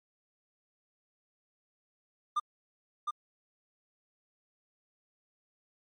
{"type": "tone with echo", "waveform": "triangle", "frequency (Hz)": 1204, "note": "D6", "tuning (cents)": 43, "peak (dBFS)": -24, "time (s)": [2.36, 2.4], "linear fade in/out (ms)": 10, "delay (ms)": 710, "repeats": 1, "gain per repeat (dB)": -4, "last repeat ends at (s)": 3.11, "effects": ["MP3 48 kbps"]}